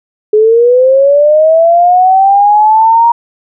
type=linear sweep; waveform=sine; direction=up; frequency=420.3 to 944 Hz; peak=-3 dBFS; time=0.33-3.12 s; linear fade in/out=5 ms; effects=none